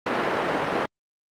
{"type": "band-pass noise", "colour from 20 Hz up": "pink", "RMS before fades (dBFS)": -25, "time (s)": [0.06, 0.86], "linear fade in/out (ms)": 5, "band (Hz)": [300, 1800], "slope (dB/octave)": 12, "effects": ["Opus 48 kbps"]}